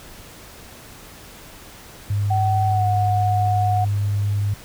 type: tone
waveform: sine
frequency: 101.8 Hz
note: G#2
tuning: 34 cents flat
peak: -18 dBFS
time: 2.1-4.54 s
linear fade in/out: 5 ms
type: tone with pitch glide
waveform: sine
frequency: 757 to 731.6 Hz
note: F#5 to F#5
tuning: +39 to -20 cents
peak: -19 dBFS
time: 2.3-3.85 s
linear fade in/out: 10 ms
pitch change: -59 cents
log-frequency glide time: 2.67-2.87 s
effects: pink hiss -42 dBFS RMS until 4.64 s